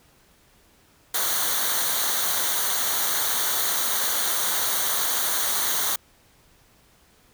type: noise with comb filter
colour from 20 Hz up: white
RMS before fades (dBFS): -24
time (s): 1.14-5.96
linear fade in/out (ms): 5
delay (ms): 0.39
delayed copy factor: -0.7
effects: pink hiss -58 dBFS RMS until 7.33 s